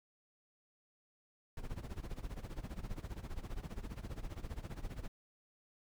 brown noise with tremolo, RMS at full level -40 dBFS, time 1.57-5.08 s, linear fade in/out 2 ms, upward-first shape sine, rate 15 Hz, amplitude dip 85%, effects none

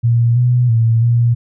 sine tone with pitch steps, 117.7 / 123.2 / 114.2 / 118.5 Hz, A#2 / B2 / A#2 / A#2, +17 / -4 / -35 / +29 cents, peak -9 dBFS, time 0.03-1.35 s, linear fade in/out 20 ms, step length 330 ms, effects none

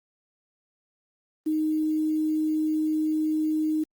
sine tone with quantisation, 310.6 Hz, D#4, 3 cents flat, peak -22 dBFS, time 1.46-3.84 s, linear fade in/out 10 ms, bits 8, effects Opus 32 kbps

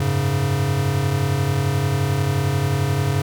square chord, F# suspended second, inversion none, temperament equal, 92.5 / 103.83 / 138.59 Hz, F#2 / G#2 / C#3, 0 / 0 / 0 cents, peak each -26 / -24 / -21 dBFS, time 0-3.22 s, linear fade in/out 5 ms, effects none

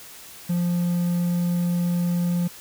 triangle tone with quantisation, 174.61 Hz, F3, in tune, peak -18 dBFS, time 0.49-2.48 s, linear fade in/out 10 ms, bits 8, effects white hiss -43 dBFS RMS until 2.6 s

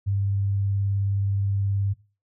sine tone with vibrato, 99.2 Hz, G2, 21 cents sharp, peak -21 dBFS, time 0.06-1.94 s, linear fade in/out 20 ms, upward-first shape triangle, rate 19 Hz, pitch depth 16 cents each way, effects noise-tail reverb RT60 0.3 s tail -17 dB re dry

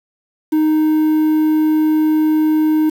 triangle tone with quantisation, 310 Hz, D#4, 6 cents flat, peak -9 dBFS, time 0.52-2.9 s, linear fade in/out 10 ms, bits 6, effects none

